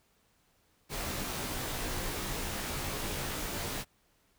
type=noise with comb filter; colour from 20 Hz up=pink; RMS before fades=-36 dBFS; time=0.89-3.85 s; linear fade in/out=50 ms; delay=18 ms; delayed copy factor=-0.85; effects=pink hiss -70 dBFS RMS until 4.38 s